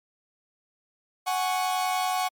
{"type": "chord", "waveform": "45% pulse", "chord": "F# suspended second", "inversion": "none", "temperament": "equal", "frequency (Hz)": [740, 830.6, 1108.7], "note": ["F#5", "G#5", "C#6"], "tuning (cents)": [0, 0, 0], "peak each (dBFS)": [-26, -32, -31], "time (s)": [1.26, 2.29], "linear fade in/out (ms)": 20, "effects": ["MP3 96 kbps"]}